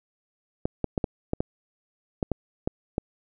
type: clicks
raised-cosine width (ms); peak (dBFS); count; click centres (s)
2; -11; 10; 0.655 / 0.843 / 0.978 / 1.042 / 1.334 / 1.405 / 2.228 / 2.317 / 2.675 / 2.981
effects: none